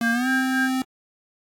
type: tone with tremolo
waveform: sine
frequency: 1600 Hz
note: G6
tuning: 35 cents sharp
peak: -20 dBFS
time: 0.01-0.7 s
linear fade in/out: 50 ms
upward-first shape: sine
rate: 3.7 Hz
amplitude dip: 75%
type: tone with pitch glide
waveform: square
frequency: 233.1 to 260.1 Hz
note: A#3 to C4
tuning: 0 to -10 cents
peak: -22 dBFS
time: 0.01-0.82 s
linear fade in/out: 2 ms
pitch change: +190 cents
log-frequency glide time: 0.12-0.28 s
effects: AAC 64 kbps